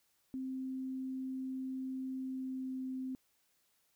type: tone with pitch glide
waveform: sine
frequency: 261.6 to 259.9 Hz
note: C4 to C4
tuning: 0 to -11 cents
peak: -37 dBFS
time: 0.34-3.15 s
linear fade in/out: 0 ms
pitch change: -11 cents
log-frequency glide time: 2.17-2.88 s
effects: white hiss -75 dBFS RMS until 3.95 s